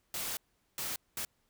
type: noise bursts at uneven times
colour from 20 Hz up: white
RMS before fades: -37 dBFS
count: 3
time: 0.14-0.37 / 0.78-0.96 / 1.17-1.25 s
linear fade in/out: 2 ms
effects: pink hiss -75 dBFS RMS until 1.49 s